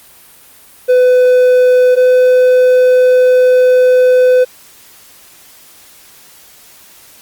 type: tone pair in turn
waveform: triangle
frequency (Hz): 502 / 504.8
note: B4 / B4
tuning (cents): +28 / +38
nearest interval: unison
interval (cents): 10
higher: second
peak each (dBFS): -3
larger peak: neither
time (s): 0.88-1.96 / 1.96-4.45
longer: second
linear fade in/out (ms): 20
effects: white hiss -41 dBFS RMS until 7.21 s + Opus 32 kbps